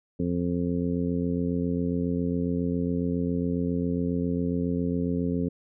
harmonic tone, 87.31 Hz, F2, in tune, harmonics 1 / 2 / 3 / 4 / 5 / 6, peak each -34 / -28 / -28 / -40 / -33 / -40 dBFS, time 0.19-5.49 s, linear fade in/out 10 ms, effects none

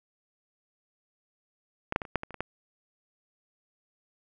clicks, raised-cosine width 0.5 ms, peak -14 / -8 / -20 / -29 / -10 / -20 / -28 / -25 / -15 dBFS, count 9, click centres 1.924 / 1.961 / 2.018 / 2.052 / 2.157 / 2.234 / 2.307 / 2.343 / 2.406 s, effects none

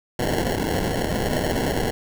white noise with sample-and-hold, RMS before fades -23 dBFS, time 0.19-1.91 s, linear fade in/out 2 ms, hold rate 1225 Hz, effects none

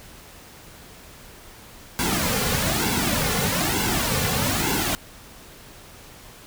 pink noise with flanger, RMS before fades -23 dBFS, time 1.99-4.95 s, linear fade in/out 0 ms, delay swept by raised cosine 1.6 to 3.2 ms, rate 1.1 Hz, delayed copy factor -0.75, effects pink hiss -45 dBFS RMS until 6.46 s

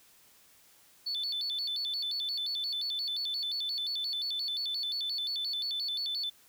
sine tone with vibrato, 3951 Hz, B7, in tune, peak -30 dBFS, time 1.06-6.3 s, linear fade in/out 10 ms, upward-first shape square, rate 5.7 Hz, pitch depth 200 cents each way, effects tanh soft clip ceiling -27 dBFS + white hiss -61 dBFS RMS until 6.48 s

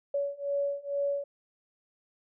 sine beating tone pair, 564 / 566.2 Hz, C#5 / C#5, +30 / +37 cents, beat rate 2.2 Hz, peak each -32 / -31 dBFS, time 0.14-1.24 s, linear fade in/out 5 ms, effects none

